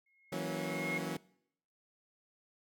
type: tone with exponential growth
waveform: sine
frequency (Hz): 2159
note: C#7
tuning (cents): -46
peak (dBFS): -33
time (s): 0.06-0.98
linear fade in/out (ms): 5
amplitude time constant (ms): 200
type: chord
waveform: 20% pulse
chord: F# dominant seventh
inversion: third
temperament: equal with one note detuned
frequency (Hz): 162.54 / 185 / 233.1 / 277.2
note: E3 / F#3 / A#3 / C#4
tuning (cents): -24 / 0 / 0 / 0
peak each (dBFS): -36 / -36 / -39 / -37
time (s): 0.32-1.17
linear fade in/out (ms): 5
effects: noise-tail reverb RT60 0.7 s tail -22 dB re dry